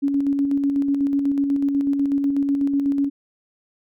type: tone with tremolo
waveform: sine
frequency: 280 Hz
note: C#4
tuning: 18 cents sharp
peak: -16 dBFS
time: 0.02-3.1 s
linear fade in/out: 20 ms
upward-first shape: square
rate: 8.1 Hz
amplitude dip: 35%
effects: none